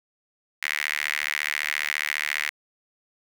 sawtooth tone with high-pass filter, 74.6 Hz, D2, 28 cents sharp, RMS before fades -28 dBFS, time 0.62-2.5 s, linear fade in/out 10 ms, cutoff 2000 Hz, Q 4.7, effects 8-bit

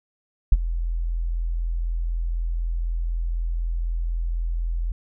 sine tone with ADSR envelope, 42 Hz, E1, 33 cents sharp, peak -7 dBFS, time 0.52-4.92 s, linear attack 5 ms, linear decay 35 ms, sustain -15 dB, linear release 4 ms, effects none

